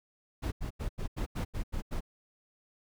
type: noise bursts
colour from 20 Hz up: brown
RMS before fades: -33 dBFS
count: 9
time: 0.42-2.008 s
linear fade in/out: 20 ms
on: 100 ms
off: 86 ms
effects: none